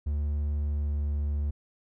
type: tone with pitch glide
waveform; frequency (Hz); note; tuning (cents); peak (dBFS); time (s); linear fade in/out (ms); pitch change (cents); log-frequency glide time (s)
triangle; 73.42 to 72.91; D2 to D2; 0 to -12; -24; 0.06-1.51; 10; -12; 0.53-1.09
effects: none